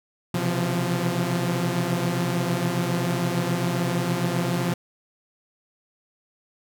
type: tone cluster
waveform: sawtooth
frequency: 126.6 / 134.8 / 168.1 / 175 Hz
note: B2 / C#3 / E3 / F3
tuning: +43 / -48 / +34 / +4 cents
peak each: -25 / -27 / -27 / -21 dBFS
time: 0.34-4.74 s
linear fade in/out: 5 ms
effects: none